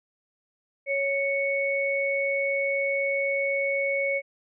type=tone pair together; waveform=sine; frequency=554.4 / 2218 Hz; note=C#5 / C#7; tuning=0 / 0 cents; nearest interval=2 octaves; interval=2400 cents; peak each=-26 dBFS; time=0.86-4.22 s; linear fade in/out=50 ms; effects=none